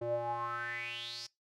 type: tone with band-pass filter sweep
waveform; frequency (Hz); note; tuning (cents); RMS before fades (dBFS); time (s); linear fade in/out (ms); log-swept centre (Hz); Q
square; 118.3; A#2; +26; -38; 0.01-1.27; 10; 470 to 5400; 7.2
effects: noise-tail reverb RT60 0.2 s tail -22 dB re dry